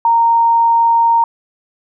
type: tone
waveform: sine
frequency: 926 Hz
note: A#5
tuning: 12 cents flat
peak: -8 dBFS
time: 0.05-1.24 s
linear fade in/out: 2 ms
effects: none